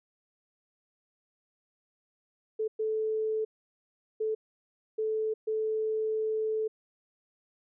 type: tone bursts at uneven times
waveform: sine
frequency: 436.4 Hz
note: A4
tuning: 14 cents flat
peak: -27 dBFS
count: 5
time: 2.59-2.68 / 2.79-3.45 / 4.2-4.35 / 4.98-5.34 / 5.47-6.68 s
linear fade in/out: 10 ms
effects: none